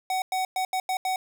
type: tone bursts at uneven times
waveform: square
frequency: 750 Hz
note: F#5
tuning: 23 cents sharp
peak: -25 dBFS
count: 6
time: 0.1-0.22 / 0.32-0.45 / 0.56-0.65 / 0.73-0.8 / 0.89-0.97 / 1.05-1.16 s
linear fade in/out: 2 ms
effects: none